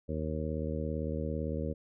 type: harmonic tone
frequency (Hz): 77.78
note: D#2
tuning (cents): 0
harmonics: 1 / 2 / 3 / 4 / 5 / 6 / 7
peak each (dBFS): -36 / -38 / -39 / -42 / -45 / -40 / -41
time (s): 0.08-1.74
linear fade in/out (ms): 20
effects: none